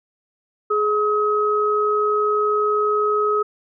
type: tone pair together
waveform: sine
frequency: 420 / 1272.1 Hz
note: G#4 / D#6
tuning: +19 / +38 cents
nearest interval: octave + perfect fifth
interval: 1919 cents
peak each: -19 dBFS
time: 0.7-3.43 s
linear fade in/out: 10 ms
effects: none